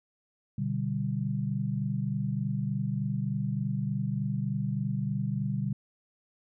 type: chord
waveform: sine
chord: G major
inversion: first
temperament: equal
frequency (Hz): 123.47 / 146.83 / 196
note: B2 / D3 / G3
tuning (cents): 0 / 0 / 0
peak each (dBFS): -32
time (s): 0.58-5.73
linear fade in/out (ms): 5
effects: none